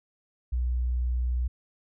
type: tone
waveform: sine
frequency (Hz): 61.4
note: B1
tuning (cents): -9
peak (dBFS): -24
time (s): 0.52-1.48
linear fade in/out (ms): 10
effects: none